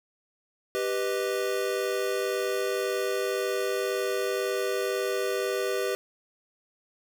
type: chord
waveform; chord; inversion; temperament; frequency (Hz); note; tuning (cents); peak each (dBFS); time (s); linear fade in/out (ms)
square; G augmented; none; equal; 392 / 493.9 / 622.3; G4 / B4 / D#5; 0 / 0 / 0; -30 / -31 / -35; 0.75-5.95; 0
effects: none